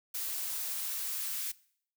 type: noise with high-pass filter sweep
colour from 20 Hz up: blue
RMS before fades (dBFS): -36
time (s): 0.14-1.52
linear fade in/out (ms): 10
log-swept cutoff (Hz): 320 to 1700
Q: 1.1
effects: noise-tail reverb RT60 0.6 s tail -21 dB re dry